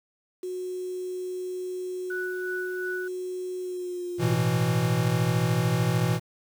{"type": "tone with pitch glide", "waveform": "sine", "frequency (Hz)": [366.1, 351.4], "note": ["F#4", "F4"], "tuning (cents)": [-18, 11], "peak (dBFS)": -30, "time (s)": [0.43, 4.36], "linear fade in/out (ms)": 5, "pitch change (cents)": -71, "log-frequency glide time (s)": [3.6, 4.19]}
{"type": "tone with tremolo", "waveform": "sine", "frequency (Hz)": 1480, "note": "F#6", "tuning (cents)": 0, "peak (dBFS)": -30, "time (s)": [2.1, 3.08], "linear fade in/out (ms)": 5, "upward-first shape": "sine", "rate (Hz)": 2.8, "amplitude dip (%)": 45}
{"type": "chord", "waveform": "square", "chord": "A suspended second", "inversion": "none", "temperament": "equal", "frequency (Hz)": [110, 123.47, 164.81], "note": ["A2", "B2", "E3"], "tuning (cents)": [0, 0, 0], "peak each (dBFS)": [-30, -26, -27], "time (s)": [4.18, 6.2], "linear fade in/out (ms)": 50}
{"effects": ["8-bit"]}